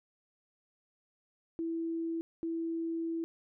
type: tone bursts at uneven times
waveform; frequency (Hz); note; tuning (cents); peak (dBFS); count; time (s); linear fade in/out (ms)
sine; 330; E4; +2; -32; 2; 1.59-2.21 / 2.43-3.24; 0
effects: none